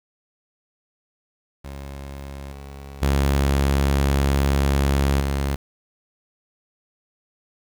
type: tone with level steps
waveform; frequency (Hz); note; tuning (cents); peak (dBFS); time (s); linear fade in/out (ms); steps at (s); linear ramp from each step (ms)
sawtooth; 69.3; C#2; 0; -29 / -32 / -13 / -17; 1.64-5.56; 10; 2.52 / 3.02 / 5.2; 2
effects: 8-bit